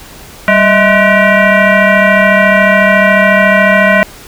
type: tone with frequency modulation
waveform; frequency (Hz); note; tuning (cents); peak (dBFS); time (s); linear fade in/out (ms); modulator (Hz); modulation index
sine; 653; E5; -17; -4; 0.48-4.03; 0; 424; 3.9
effects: pink hiss -33 dBFS RMS until 4.27 s